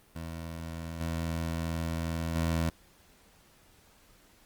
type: tone with level steps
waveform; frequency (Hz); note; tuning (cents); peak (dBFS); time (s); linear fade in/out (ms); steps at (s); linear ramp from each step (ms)
20% pulse; 82.41; E2; 0; -32 / -26 / -22; 0.15-2.7; 10; 1 / 2.35; 10
effects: pink hiss -61 dBFS RMS until 4.45 s + Opus 32 kbps